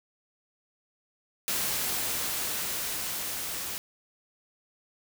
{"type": "noise with level ramp", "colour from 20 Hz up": "white", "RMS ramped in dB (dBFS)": [-29, -35], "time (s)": [1.48, 3.78], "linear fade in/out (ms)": 0, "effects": []}